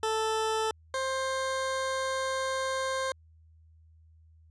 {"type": "tone pair in turn", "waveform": "20% pulse", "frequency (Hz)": [440, 527.9], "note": ["A4", "C5"], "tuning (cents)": [0, 15], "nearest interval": "minor third", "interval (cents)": 315, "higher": "second", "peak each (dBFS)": [-22, -24], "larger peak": "first", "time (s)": [[0.03, 0.71], [0.94, 3.12]], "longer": "second", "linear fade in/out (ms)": 2, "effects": ["added 80 Hz sine -55 dBFS peak until 4.5 s", "resampled to 22050 Hz"]}